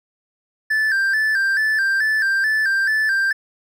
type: tone with vibrato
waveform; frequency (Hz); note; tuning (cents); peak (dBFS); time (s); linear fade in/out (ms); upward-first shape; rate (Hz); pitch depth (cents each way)
triangle; 1661.2; G#6; 0; -14; 0.7-3.33; 10; square; 2.3; 87
effects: none